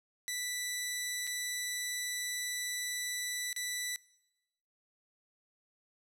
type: tone with dropouts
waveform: 10% pulse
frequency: 1975.5 Hz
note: B6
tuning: in tune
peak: -25 dBFS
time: 0.28-3.96 s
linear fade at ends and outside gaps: 0 ms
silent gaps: 1.269-1.274 / 3.529-3.563 s
effects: noise-tail reverb RT60 1.0 s tail -24 dB re dry + low-pass 12000 Hz 12 dB/octave